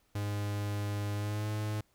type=tone with pitch glide; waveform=45% pulse; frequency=102.8 to 106.36 Hz; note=G#2 to G#2; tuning=-17 to +42 cents; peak=-32 dBFS; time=0.15-1.81 s; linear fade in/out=5 ms; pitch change=+59 cents; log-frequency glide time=1.13-1.48 s; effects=pink hiss -71 dBFS RMS until 1.94 s